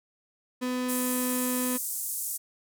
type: tone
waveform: 35% pulse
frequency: 251.3 Hz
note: B3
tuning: 30 cents sharp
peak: -26 dBFS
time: 0.61-1.78 s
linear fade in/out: 20 ms
type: band-pass noise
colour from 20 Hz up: white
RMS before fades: -33 dBFS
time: 0.88-2.38 s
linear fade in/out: 20 ms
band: 7400 to 14000 Hz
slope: 24 dB/octave
effects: none